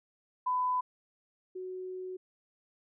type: tone pair in turn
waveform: sine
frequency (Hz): 1002 / 370.2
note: B5 / F#4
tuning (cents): +25 / +1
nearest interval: octave + perfect fourth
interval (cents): 1724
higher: first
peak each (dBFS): -27 / -37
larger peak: first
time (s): 0.46-0.81 / 1.55-2.17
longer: second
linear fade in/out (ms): 10
effects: none